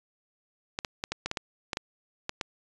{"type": "clicks", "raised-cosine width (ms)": 0.2, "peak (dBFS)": -13, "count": 11, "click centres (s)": [0.789, 0.848, 1.039, 1.12, 1.26, 1.314, 1.372, 1.732, 1.771, 2.294, 2.412], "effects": ["resampled to 22050 Hz"]}